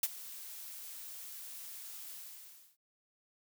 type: noise with ADSR envelope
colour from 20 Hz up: blue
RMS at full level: -28 dBFS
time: 0.03-2.77 s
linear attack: 4 ms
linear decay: 36 ms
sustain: -19 dB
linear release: 650 ms
effects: none